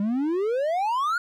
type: exponential sweep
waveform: triangle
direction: up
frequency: 196 to 1462 Hz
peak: -20 dBFS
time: 0-1.18 s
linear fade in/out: 2 ms
effects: none